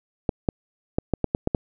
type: clicks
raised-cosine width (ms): 2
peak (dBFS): -7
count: 8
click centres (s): 0.292 / 0.488 / 0.985 / 1.137 / 1.243 / 1.349 / 1.474 / 1.548
effects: none